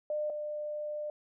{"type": "tone pair in turn", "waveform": "sine", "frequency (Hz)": [602, 598.9], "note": ["D5", "D5"], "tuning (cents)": [43, 34], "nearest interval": "unison", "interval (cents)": 9, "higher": "first", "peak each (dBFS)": [-30, -34], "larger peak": "first", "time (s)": [[0.1, 0.3], [0.3, 1.1]], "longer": "second", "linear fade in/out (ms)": 2, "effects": []}